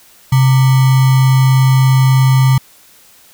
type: tone with sample-and-hold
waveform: sine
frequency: 131.6 Hz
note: C3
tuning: 10 cents sharp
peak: -6 dBFS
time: 0.32-2.58 s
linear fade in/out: 5 ms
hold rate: 1050 Hz
effects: white hiss -45 dBFS RMS until 3.33 s